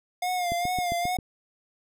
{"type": "tone with vibrato", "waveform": "square", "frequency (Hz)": 711, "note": "F5", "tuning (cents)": 31, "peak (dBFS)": -26, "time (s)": [0.22, 1.17], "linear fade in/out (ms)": 5, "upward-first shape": "sine", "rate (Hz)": 2.4, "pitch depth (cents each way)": 54}
{"type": "click train", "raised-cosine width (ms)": 3, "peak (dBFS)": -21, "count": 6, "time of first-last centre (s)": [0.52, 1.188], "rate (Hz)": 7.49}
{"effects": []}